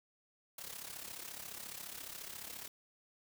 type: noise with amplitude modulation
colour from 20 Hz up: white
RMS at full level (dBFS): -44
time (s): 0.58-2.68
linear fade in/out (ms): 5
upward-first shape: sine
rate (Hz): 34.4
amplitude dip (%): 70
effects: none